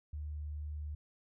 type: tone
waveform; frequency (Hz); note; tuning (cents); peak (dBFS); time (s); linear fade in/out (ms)
sine; 74.8; D2; +32; -38; 0.13-0.95; 5
effects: none